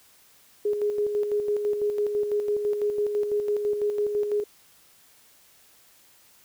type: tone with tremolo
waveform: sine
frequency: 415.3 Hz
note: G#4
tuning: in tune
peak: -21 dBFS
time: 0.65-4.44 s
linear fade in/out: 5 ms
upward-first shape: square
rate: 6 Hz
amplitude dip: 45%
effects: white hiss -57 dBFS RMS until 6.44 s